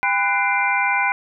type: tone cluster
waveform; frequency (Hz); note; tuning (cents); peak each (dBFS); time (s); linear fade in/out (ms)
sine; 801 / 1002 / 1487 / 2082 / 2375; G5 / B5 / F#6 / C7 / D7; +37 / +25 / +8 / -9 / +19; -23; 0.03-1.12; 0
effects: none